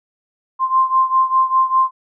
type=beating tone pair; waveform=sine; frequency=1046.5 / 1051.5 Hz; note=C6 / C6; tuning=0 / +8 cents; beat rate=5 Hz; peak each=-14 / -17 dBFS; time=0.59-1.91 s; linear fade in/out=50 ms; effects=none